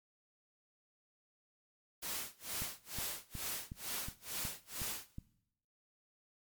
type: noise with tremolo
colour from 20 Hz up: white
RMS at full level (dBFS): -39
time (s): 2.02-5.11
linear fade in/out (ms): 10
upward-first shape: sine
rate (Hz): 2.2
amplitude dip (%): 100
type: click train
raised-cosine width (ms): 5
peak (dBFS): -31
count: 8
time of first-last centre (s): 2.62-5.184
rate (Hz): 2.73
effects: noise-tail reverb RT60 0.8 s tail -19 dB re dry + MP3 96 kbps